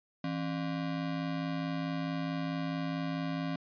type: ring-modulated tone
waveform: square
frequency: 218.2 Hz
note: A3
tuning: 14 cents flat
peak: -30 dBFS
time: 0.24-3.56 s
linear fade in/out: 2 ms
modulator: 52.3 Hz
effects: resampled to 11025 Hz